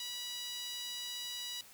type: tone with high-pass filter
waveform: sawtooth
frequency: 976 Hz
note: B5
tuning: 21 cents flat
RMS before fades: -42 dBFS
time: 0-1.61 s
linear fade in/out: 2 ms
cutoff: 3600 Hz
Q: 2.8
effects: white hiss -57 dBFS RMS until 1.73 s